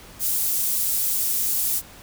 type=high-pass noise; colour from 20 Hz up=pink; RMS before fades=-23 dBFS; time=0.19-1.82 s; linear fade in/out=50 ms; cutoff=11000 Hz; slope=12 dB/octave; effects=pink hiss -45 dBFS RMS until 2.02 s